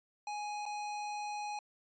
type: tone with dropouts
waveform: square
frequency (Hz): 833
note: G#5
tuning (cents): +5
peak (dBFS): -38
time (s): 0.27-1.59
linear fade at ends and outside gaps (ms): 2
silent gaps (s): 0.655-0.662
effects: resampled to 16000 Hz